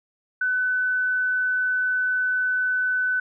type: tone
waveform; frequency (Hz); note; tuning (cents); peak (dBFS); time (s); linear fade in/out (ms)
sine; 1504; F#6; +28; -20; 0.41-3.2; 5
effects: none